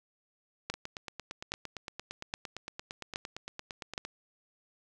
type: two click trains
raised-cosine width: 0.2 ms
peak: -16 / -22 dBFS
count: 5 / 30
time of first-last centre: 0.7-3.979 / 0.74-4.051 s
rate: 1.22 / 8.76 Hz
effects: none